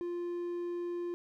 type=tone; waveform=triangle; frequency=348.8 Hz; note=F4; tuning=2 cents flat; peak=-32 dBFS; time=0.01-1.14 s; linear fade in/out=0 ms; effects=none